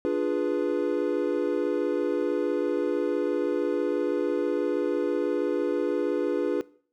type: chord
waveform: triangle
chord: D diminished seventh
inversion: none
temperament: equal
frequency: 293.7 / 349.2 / 415.3 / 493.9 Hz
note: D4 / F4 / Ab4 / Cb5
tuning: 0 / 0 / 0 / 0 cents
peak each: -27 dBFS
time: 0.05-6.61 s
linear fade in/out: 0 ms
effects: noise-tail reverb RT60 0.5 s tail -20 dB re dry